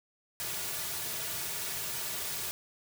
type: noise with comb filter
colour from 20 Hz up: white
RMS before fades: -36 dBFS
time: 0.4-2.51 s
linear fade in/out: 0 ms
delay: 3.8 ms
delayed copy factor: -0.65
effects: none